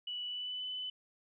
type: tone with pitch glide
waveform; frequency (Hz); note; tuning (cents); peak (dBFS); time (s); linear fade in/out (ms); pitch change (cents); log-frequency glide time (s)
sine; 2954 to 3009; F#7 to F#7; -3 to +28; -37; 0.07-0.9; 5; +31; 0.25-0.64
effects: none